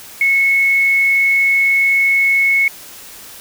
sine tone with frequency modulation, 2195 Hz, C#7, 18 cents flat, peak -10 dBFS, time 0.21-2.68 s, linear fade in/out 2 ms, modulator 73.8 Hz, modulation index 0.23, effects white hiss -36 dBFS RMS until 3.4 s

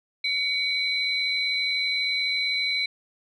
sine tone pair together, 2256 / 4009 Hz, C#7 / B7, +30 / +25 cents, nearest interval minor seventh, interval 995 cents, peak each -25 dBFS, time 0.24-2.86 s, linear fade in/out 5 ms, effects tanh soft clip ceiling -15 dBFS

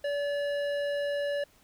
sine tone with hard clipping, 574 Hz, D5, 40 cents flat, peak -30 dBFS, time 0.04-1.44 s, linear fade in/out 5 ms, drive 12 dB, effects pink hiss -62 dBFS RMS until 1.63 s

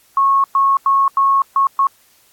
sine tone bursts at uneven times, 1096 Hz, C#6, 20 cents flat, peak -10 dBFS, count 6, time 0.17-0.44 / 0.55-0.77 / 0.86-1.08 / 1.17-1.42 / 1.56-1.67 / 1.79-1.87 s, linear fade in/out 2 ms, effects white hiss -53 dBFS RMS until 2.32 s + AAC 64 kbps

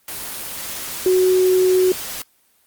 sine tone in noise, 370 Hz, F#4, in tune, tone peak -12 dBFS, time 1.06-1.92 s, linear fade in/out 2 ms, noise white, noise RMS -29 dBFS, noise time 0.08-2.22 s, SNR +14 dB, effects white hiss -59 dBFS RMS until 2.66 s + Opus 24 kbps

